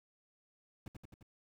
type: noise with echo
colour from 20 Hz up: brown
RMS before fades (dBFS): -45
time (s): 0.86-0.88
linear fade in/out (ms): 2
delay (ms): 87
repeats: 4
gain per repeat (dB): -3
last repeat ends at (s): 1.228
effects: none